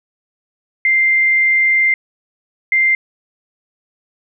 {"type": "tone bursts at uneven times", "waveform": "sine", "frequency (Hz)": 2093, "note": "C7", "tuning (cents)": 0, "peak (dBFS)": -10, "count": 2, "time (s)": [[0.85, 1.94], [2.72, 2.95]], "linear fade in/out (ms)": 2, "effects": []}